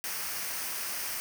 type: noise with comb filter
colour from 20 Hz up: white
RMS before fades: -35 dBFS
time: 0.04-1.2 s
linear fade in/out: 0 ms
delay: 0.27 ms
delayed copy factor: -0.5
effects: none